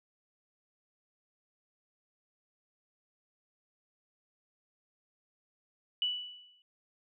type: tone with exponential decay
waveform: sine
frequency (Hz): 2960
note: F#7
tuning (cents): 0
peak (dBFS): -26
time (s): 6.02-6.62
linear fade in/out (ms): 1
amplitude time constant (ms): 130
effects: none